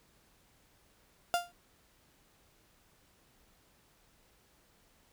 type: tone with exponential decay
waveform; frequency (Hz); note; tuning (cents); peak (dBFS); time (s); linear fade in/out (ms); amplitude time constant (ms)
35% pulse; 698.5; F5; 0; -22; 1.34-1.52; 0; 39
effects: pink hiss -67 dBFS RMS until 5.12 s